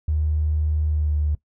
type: tone with pitch glide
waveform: triangle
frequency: 76.7 to 74.73 Hz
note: D#2 to D2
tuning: -24 to +31 cents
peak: -15 dBFS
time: 0.08-1.35 s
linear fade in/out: 5 ms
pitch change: -45 cents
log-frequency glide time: 0.88-1.17 s
effects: noise-tail reverb RT60 0.1 s tail -21 dB re dry + tanh soft clip ceiling -16 dBFS